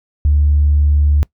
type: tone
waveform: sine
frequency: 73.3 Hz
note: D2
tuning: 3 cents flat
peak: -8 dBFS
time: 0.25-1.23 s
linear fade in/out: 0 ms
effects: noise-tail reverb RT60 0.1 s tail -23 dB re dry + tanh soft clip ceiling -4 dBFS